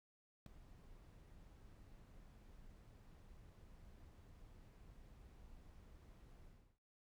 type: noise with ADSR envelope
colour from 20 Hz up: brown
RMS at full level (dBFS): -42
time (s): 0.46-6.79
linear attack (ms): 3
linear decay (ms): 3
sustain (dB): -19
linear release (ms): 350
effects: noise-tail reverb RT60 0.1 s tail -20 dB re dry